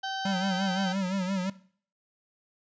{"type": "harmonic tone", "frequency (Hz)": 772, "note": "G5", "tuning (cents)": -27, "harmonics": [1, 2, 4, 5, 6, 7, 8], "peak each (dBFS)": [-33, -36, -37, -45, -44, -50, -51], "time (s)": [0.03, 0.93], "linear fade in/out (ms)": 10}
{"type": "tone with vibrato", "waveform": "square", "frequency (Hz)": 188.8, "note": "F#3", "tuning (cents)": 35, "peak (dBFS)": -28, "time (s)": [0.25, 1.5], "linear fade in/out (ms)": 5, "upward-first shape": "sine", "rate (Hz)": 5.8, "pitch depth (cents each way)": 83}
{"effects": ["noise-tail reverb RT60 0.5 s tail -18 dB re dry", "resampled to 16000 Hz"]}